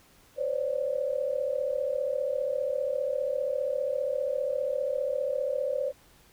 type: tone cluster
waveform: sine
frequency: 511 / 546 / 586 Hz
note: C5 / C#5 / D5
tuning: -41 / -26 / -4 cents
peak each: -31 dBFS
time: 0.36-5.93 s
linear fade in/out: 50 ms
effects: pink hiss -59 dBFS RMS until 6.32 s